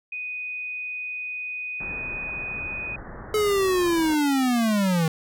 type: tone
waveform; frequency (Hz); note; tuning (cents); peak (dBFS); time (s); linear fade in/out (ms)
sine; 2489; D#7; 0; -29; 0.12-2.96; 5
type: low-pass noise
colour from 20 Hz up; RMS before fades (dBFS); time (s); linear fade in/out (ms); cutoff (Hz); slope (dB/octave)
pink; -39; 1.8-4.15; 5; 1900; 96
type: linear sweep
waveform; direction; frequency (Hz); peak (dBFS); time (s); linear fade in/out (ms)
square; down; 430.3 to 156.9; -20; 3.34-5.08; 2
effects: none